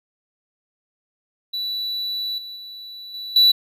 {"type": "tone with level steps", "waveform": "triangle", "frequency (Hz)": 3951, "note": "B7", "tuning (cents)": 0, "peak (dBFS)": [-22, -31, -33, -28, -9], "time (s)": [1.53, 3.52], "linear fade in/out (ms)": 10, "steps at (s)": [2.38, 2.56, 3.14, 3.36], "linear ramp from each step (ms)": 2, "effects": []}